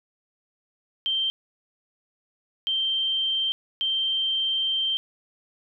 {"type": "tone bursts at uneven times", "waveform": "sine", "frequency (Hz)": 3139, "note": "G7", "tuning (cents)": 2, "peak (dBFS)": -22, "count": 3, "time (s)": [[1.06, 1.3], [2.67, 3.52], [3.81, 4.97]], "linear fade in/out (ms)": 0, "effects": []}